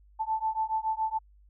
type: beating tone pair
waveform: sine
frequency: 876 / 883.1 Hz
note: A5 / A5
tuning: -8 / +6 cents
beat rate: 7.1 Hz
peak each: -30 dBFS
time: 0.19-1.19 s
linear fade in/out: 20 ms
effects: added 50 Hz sine -55 dBFS peak until 1.49 s